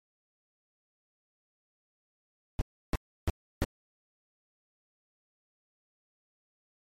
brown noise bursts, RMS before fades -26 dBFS, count 4, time 2.59-3.642 s, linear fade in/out 0 ms, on 23 ms, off 320 ms, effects MP3 64 kbps

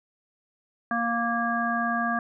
harmonic tone, 233.9 Hz, A#3, 6 cents sharp, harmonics 1 / 3 / 5 / 7, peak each -29 / -29 / -29 / -29 dBFS, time 0.91-2.19 s, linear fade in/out 2 ms, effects none

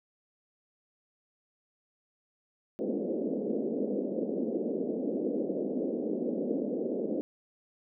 pink band-pass noise, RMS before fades -32 dBFS, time 2.79-7.21 s, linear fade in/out 0 ms, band 210 to 550 Hz, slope 48 dB/octave, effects none

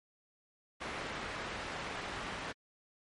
white low-pass noise, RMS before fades -41 dBFS, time 0.8-2.53 s, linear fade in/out 20 ms, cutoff 2000 Hz, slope 12 dB/octave, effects MP3 48 kbps

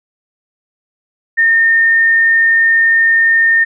sine tone, 1823 Hz, A#6, 39 cents flat, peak -7 dBFS, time 1.37-3.65 s, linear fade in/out 20 ms, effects none

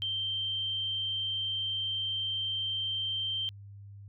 sine tone, 3136 Hz, G7, in tune, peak -30 dBFS, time 0.02-3.49 s, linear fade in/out 0 ms, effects added 100 Hz sine -45 dBFS peak until 4.08 s

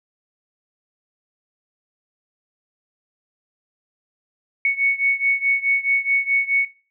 sine beating tone pair, 2217 / 2221.7 Hz, C#7 / C#7, 0 / +3 cents, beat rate 4.7 Hz, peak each -19 / -22 dBFS, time 4.65-6.65 s, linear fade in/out 2 ms, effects noise-tail reverb RT60 0.4 s tail -19 dB re dry

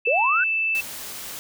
sine tone, 2641 Hz, E7, 3 cents sharp, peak -20 dBFS, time 0.05-0.81 s, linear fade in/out 10 ms
sine linear sweep, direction up, 440 to 1557 Hz, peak -19 dBFS, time 0.07-0.44 s, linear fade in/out 5 ms
white noise, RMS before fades -35 dBFS, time 0.75-1.39 s, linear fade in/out 0 ms
effects none

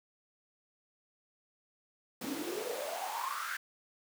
pink noise with high-pass filter sweep, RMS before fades -38 dBFS, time 2.21-3.57 s, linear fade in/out 5 ms, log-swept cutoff 240 to 1600 Hz, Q 8.5, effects none

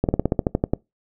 slowing click train, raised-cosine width 2 ms, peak -5 dBFS, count 11, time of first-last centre 0.04-0.735 s, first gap 48 ms, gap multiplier 1.08, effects noise-tail reverb RT60 0.2 s tail -24 dB re dry

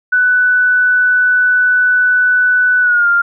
sine tone with pitch glide, 1491 to 1399.2 Hz, F#6 to F6, +13 to +3 cents, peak -8 dBFS, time 0.12-3.22 s, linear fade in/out 10 ms, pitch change -110 cents, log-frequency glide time 2.81-3.08 s, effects none

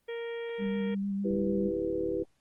harmonic tone, 466.2 Hz, A#4, in tune, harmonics 1 / 2 / 3 / 4 / 5 / 6 / 7, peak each -34 / -50 / -54 / -47 / -49 / -59 / -52 dBFS, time 0.08-0.95 s, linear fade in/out 10 ms
sine tone with vibrato, 198.5 Hz, G3, 22 cents sharp, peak -29 dBFS, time 0.58-1.72 s, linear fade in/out 50 ms, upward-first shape square, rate 6.6 Hz, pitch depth 15 cents each way
sine chord, E minor, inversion none, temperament equal, 329.6 / 392 / 493.9 Hz, E4 / G4 / B4, 0 / 0 / 0 cents, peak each -33 dBFS, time 1.24-2.24 s, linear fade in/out 20 ms
click train, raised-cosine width 3 ms, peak -31 dBFS, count 35, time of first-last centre 1.31-2.224 s, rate 37.2 Hz
effects pink hiss -74 dBFS RMS until 2.4 s + Opus 24 kbps

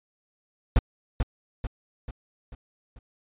brown noise with echo, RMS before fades -17 dBFS, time 0.76-0.79 s, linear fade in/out 2 ms, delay 440 ms, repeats 5, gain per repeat -6 dB, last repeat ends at 2.99 s, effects resampled to 8000 Hz

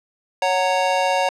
square chord, F# major, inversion second, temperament just, 555 / 740 / 925 Hz, C#5 / F#5 / A#5, +2 / 0 / -14 cents, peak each -22 / -22 / -23 dBFS, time 0.42-1.29 s, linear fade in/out 2 ms, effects low-pass 6000 Hz 12 dB/octave

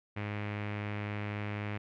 sawtooth tone with low-pass filter, 103.83 Hz, G#2, in tune, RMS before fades -37 dBFS, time 0.16-1.78 s, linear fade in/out 10 ms, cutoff 2300 Hz, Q 3, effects none

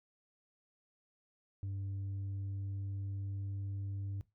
sine tone with pitch glide, 98 to 98.8 Hz, G2 to G2, 0 to +14 cents, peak -34 dBFS, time 1.63-4.21 s, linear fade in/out 0 ms, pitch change +14 cents, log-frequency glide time 1.81-3.83 s, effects noise-tail reverb RT60 0.2 s tail -19 dB re dry + tanh soft clip ceiling -36 dBFS

